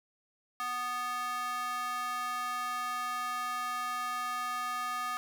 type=tone with high-pass filter; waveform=square; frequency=246.9 Hz; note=B3; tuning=in tune; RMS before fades=-35 dBFS; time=0.6-5.17 s; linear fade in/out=0 ms; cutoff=1100 Hz; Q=4.7; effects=none